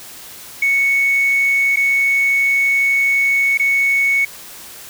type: tone with dropouts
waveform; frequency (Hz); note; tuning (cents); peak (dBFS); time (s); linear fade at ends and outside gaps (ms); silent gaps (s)
triangle; 2217; C#7; 0; -9; 0.62-4.25; 5; 1.76-1.77 / 3.575-3.596
effects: tanh soft clip ceiling -9 dBFS + white hiss -36 dBFS RMS until 4.89 s